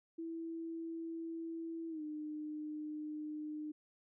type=tone with pitch glide; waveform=sine; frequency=329.3 to 303.7 Hz; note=E4 to D#4; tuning=-2 to -42 cents; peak=-40 dBFS; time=0.18-3.72 s; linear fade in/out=10 ms; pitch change=-140 cents; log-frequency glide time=1.89-2.02 s; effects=none